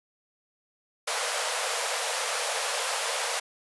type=high-pass noise; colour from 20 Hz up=pink; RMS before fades=-29 dBFS; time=1.07-3.4 s; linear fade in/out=10 ms; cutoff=460 Hz; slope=96 dB/octave; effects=resampled to 24000 Hz